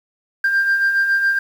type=beating tone pair; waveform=sine; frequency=1584 / 1591.2 Hz; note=G6 / G6; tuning=+18 / +25 cents; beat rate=7.2 Hz; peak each=-22 / -13 dBFS; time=0.44-1.39 s; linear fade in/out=5 ms; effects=tanh soft clip ceiling -11 dBFS + 7-bit